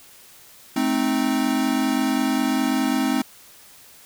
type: chord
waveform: square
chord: A diminished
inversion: none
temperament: equal with one note detuned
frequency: 216.3 / 261.6 / 311.1 Hz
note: A3 / C4 / Eb4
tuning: -29 / 0 / 0 cents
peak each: -27 / -22 / -26 dBFS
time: 0.76-3.22 s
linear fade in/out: 5 ms
effects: white hiss -48 dBFS RMS until 4.05 s